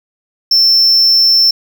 triangle tone, 5360 Hz, E8, 28 cents sharp, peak -5 dBFS, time 0.51-1.51 s, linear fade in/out 5 ms, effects 7-bit

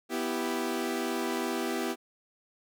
sawtooth chord, E minor, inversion second, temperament equal, 246.9 / 329.6 / 392 Hz, B3 / E4 / G4, 0 / 0 / 0 cents, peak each -30 dBFS, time 0.09-1.96 s, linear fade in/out 50 ms, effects none

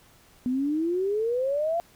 sine exponential sweep, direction up, 244.8 to 696 Hz, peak -23 dBFS, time 0.46-1.8 s, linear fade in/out 0 ms, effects pink hiss -57 dBFS RMS until 1.95 s

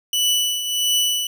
sawtooth tone with tremolo, 2968 Hz, F#7, 5 cents sharp, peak -12 dBFS, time 0.13-1.27 s, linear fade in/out 2 ms, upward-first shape triangle, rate 1.5 Hz, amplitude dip 65%, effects none

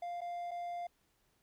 triangle tone with dropouts, 698.5 Hz, F5, in tune, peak -36 dBFS, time 0.02-0.87 s, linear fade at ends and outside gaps 5 ms, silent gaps 0.208-0.215 / 0.51-0.514 s, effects pink hiss -75 dBFS RMS until 1.42 s

